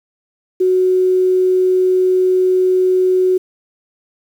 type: tone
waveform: sine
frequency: 370 Hz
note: F#4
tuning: in tune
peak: -10 dBFS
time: 0.6-3.38 s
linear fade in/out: 10 ms
effects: 7-bit